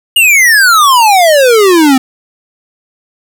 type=exponential sweep; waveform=square; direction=down; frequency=2900 to 254.2 Hz; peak=-4 dBFS; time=0.16-1.98 s; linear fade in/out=5 ms; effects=7-bit